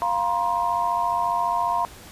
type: chord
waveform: sine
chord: F suspended fourth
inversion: none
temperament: equal with one note detuned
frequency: 698.5 / 951.9 / 1046.5 Hz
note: F5 / Bb5 / C6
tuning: 0 / +36 / 0 cents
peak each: -26 / -23 / -26 dBFS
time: 0.02-1.85 s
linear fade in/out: 0 ms
effects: pink hiss -44 dBFS RMS until 2.11 s + resampled to 32000 Hz